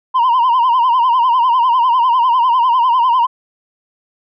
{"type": "tone with vibrato", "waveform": "sine", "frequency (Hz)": 981, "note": "B5", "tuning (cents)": -12, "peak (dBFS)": -7, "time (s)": [0.14, 3.27], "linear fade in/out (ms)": 20, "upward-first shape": "sine", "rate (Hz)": 10, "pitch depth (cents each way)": 110, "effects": ["tanh soft clip ceiling -8 dBFS"]}